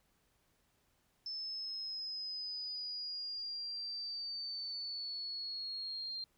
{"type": "linear sweep", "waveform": "sine", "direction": "down", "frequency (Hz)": [5270, 4176], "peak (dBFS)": -39, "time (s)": [1.26, 6.24], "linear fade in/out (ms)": 2, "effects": ["pink hiss -75 dBFS RMS until 6.37 s"]}